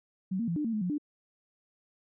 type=tone with pitch steps; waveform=sine; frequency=188 / 231.9 / 168.8 / 299.7 / 227.4 / 213.5 / 179.5 / 295 Hz; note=F#3 / A#3 / E3 / D4 / A#3 / G#3 / F3 / D4; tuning=+28 / -9 / +41 / +35 / -43 / +48 / +48 / +8 cents; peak=-28 dBFS; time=0.31-0.982 s; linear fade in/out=10 ms; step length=84 ms; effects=none